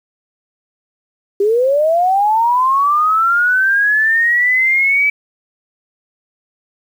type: linear sweep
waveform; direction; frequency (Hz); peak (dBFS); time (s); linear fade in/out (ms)
sine; up; 390 to 2307; -10; 1.4-5.1; 5
effects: 7-bit